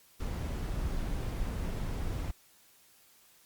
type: noise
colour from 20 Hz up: brown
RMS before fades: -34 dBFS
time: 0.2-2.31 s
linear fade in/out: 5 ms
effects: white hiss -62 dBFS RMS until 3.45 s + Opus 48 kbps